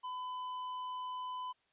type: tone with hard clipping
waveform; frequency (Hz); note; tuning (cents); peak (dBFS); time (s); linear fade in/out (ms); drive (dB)
sine; 1006; B5; +32; -40; 0.03-1.53; 20; 5
effects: white hiss -75 dBFS RMS until 1.72 s + resampled to 8000 Hz